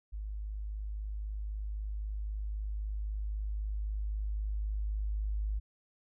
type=tone with level ramp; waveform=sine; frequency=51.91 Hz; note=G#1; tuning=in tune; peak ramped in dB=-36 to -30 dBFS; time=0.12-5.6 s; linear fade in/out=20 ms; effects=none